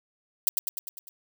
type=noise with echo; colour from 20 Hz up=violet; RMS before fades=-22 dBFS; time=0.47-0.49 s; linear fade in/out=0 ms; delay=100 ms; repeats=6; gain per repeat=-4 dB; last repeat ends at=1.09 s; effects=none